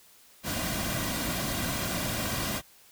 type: noise with comb filter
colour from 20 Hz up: pink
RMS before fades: -31 dBFS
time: 0.43-2.62 s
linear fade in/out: 50 ms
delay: 2.3 ms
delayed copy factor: -0.6
effects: white hiss -57 dBFS RMS until 2.91 s